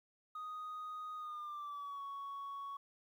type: tone with pitch glide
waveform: sine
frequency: 1244.5 to 1115.1 Hz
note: D#6 to C#6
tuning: 0 to +10 cents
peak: -40 dBFS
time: 0.35-2.77 s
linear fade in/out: 5 ms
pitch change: -190 cents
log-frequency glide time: 1.16-2.02 s
effects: tanh soft clip ceiling -41 dBFS + 12-bit